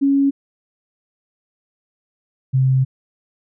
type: tone pair in turn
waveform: sine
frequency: 277.2 / 131.5 Hz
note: C#4 / C3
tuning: 0 / +9 cents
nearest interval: octave + minor second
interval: 1291 cents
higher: first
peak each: -12 dBFS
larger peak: neither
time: 0.01-0.31 / 2.53-2.85 s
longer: second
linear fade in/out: 20 ms
effects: none